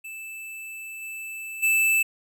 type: tone with level steps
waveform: square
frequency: 2637 Hz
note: E7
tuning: in tune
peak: -36 / -34 / -19 dBFS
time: 0.04-2.03 s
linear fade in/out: 10 ms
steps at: 1.01 / 1.62 s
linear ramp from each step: 20 ms
effects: none